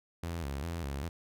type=tone with vibrato; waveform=sawtooth; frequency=76.5 Hz; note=D#2; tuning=29 cents flat; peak=-31 dBFS; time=0.23-1.09 s; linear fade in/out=5 ms; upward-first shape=square; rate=2.5 Hz; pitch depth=170 cents each way; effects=none